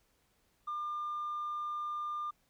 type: tone with tanh clipping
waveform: triangle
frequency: 1200 Hz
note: D6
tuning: 37 cents sharp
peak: -35 dBFS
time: 0.67-2.31 s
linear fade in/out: 10 ms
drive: 5 dB
effects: pink hiss -73 dBFS RMS until 2.49 s